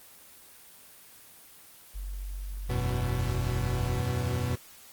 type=tone; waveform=sine; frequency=47.27 Hz; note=F#1; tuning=38 cents sharp; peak=-33 dBFS; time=1.94-4 s; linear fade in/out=20 ms
type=chord; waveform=40% pulse; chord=E suspended second; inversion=none; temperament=equal with one note detuned; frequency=82.41 / 93.84 / 123.47 Hz; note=E2 / F#2 / B2; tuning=0 / +25 / 0 cents; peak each=-34 / -32 / -29 dBFS; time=2.69-4.56 s; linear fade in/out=10 ms
effects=white hiss -52 dBFS RMS until 4.92 s + Opus 24 kbps